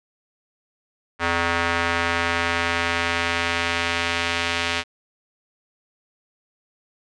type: tone with band-pass filter sweep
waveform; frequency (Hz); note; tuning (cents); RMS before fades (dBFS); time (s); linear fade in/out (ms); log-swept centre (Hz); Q
square; 85; F2; -46; -23; 1.19-4.84; 50; 1600 to 2800; 1.2
effects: resampled to 22050 Hz